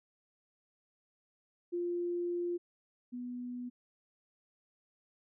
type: tone pair in turn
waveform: sine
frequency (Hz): 349.2 / 246.2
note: F4 / B3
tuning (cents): 0 / -5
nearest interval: tritone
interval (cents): 605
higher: first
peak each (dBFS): -32 / -38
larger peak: first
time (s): 1.72-2.58 / 3.12-3.7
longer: first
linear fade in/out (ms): 20
effects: none